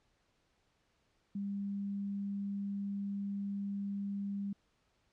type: tone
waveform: sine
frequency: 200 Hz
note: G3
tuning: 35 cents sharp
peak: -35 dBFS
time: 1.35-4.53 s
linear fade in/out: 5 ms
effects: pink hiss -75 dBFS RMS until 5.12 s + low-pass 6000 Hz 12 dB/octave